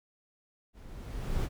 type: noise with level ramp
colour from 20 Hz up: brown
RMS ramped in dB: -50 to -28 dBFS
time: 0.73-1.49 s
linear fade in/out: 50 ms
effects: none